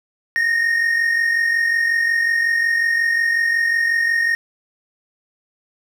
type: tone pair together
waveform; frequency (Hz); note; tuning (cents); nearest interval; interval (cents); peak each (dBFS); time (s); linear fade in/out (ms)
triangle; 1809.5 / 1855; A6 / A#6; +48 / -9; unison; 43; -23 / -14; 0.36-4.35; 0
effects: none